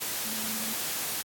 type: tone in noise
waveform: sine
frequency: 220 Hz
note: A3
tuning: in tune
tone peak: -39 dBFS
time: 0.24-0.74 s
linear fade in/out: 20 ms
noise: white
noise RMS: -32 dBFS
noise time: 0-1.23 s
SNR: -10 dB
effects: high-pass 100 Hz 12 dB/octave + AAC 64 kbps